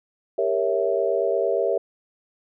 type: chord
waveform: sine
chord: G diminished seventh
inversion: none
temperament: equal with one note detuned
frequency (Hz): 397.2 / 466.2 / 554.4 / 659.3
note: G4 / Bb4 / Db5 / Fb5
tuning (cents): +23 / 0 / 0 / 0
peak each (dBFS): -25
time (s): 0.38-1.78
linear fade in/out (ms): 5
effects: none